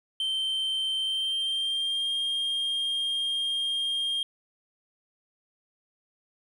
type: tone with pitch glide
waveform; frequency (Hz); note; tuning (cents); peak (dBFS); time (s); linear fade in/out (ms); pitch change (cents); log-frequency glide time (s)
sine; 3116 to 3217; G7 to G7; -11 to +44; -23; 0.2-4.23; 2; +55; 0.98-2.12
effects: tanh soft clip ceiling -25 dBFS + 10-bit